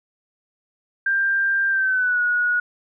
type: tone with pitch glide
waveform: sine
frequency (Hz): 1587 to 1455.3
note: G6 to F#6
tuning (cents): +21 to -29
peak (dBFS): -17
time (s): 1.06-2.6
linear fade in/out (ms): 5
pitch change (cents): -150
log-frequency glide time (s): 1.69-2.21
effects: none